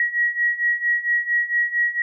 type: beating tone pair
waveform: sine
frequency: 1906 / 1910.4 Hz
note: A#6 / A#6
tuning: +38 / +42 cents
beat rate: 4.4 Hz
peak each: -23 / -20 dBFS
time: 0-2.02 s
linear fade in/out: 2 ms
effects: none